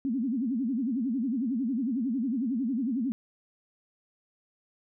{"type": "tone with vibrato", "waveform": "sine", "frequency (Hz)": 247.7, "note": "B3", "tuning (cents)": 5, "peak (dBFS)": -26, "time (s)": [0.05, 3.12], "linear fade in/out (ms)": 0, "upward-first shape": "sine", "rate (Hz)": 11, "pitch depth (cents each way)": 230, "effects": []}